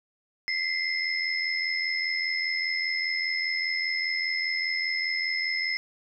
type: tone cluster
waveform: sine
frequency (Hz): 2008 / 2093 / 5180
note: B6 / C7 / E8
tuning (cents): +28 / 0 / -31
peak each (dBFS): -33 / -28 / -31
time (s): 0.48-5.77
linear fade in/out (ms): 0
effects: none